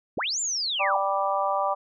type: linear two-way sweep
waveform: sine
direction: up then down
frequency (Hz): 65.41 to 7400 to 631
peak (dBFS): -25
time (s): 0.17-0.97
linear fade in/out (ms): 5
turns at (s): 0.4
type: harmonic tone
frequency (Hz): 196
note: G3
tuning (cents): 0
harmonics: 3 / 4 / 5 / 6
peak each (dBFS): -28 / -27 / -29 / -28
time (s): 0.79-1.75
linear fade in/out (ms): 20
effects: none